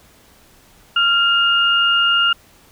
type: tone pair together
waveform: sine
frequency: 1389 / 2833 Hz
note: F6 / F7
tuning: -10 / +24 cents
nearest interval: octave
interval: 1234 cents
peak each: -15 dBFS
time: 0.96-2.33 s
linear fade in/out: 5 ms
effects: pink hiss -50 dBFS RMS until 2.71 s